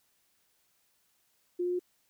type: tone with pitch steps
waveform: sine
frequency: 354.2 / 356.5 / 358.7 Hz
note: F4 / F4 / F4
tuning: +24 / +36 / +46 cents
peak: -28 dBFS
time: 1.59-1.794 s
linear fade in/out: 10 ms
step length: 68 ms
effects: white hiss -72 dBFS RMS until 2.09 s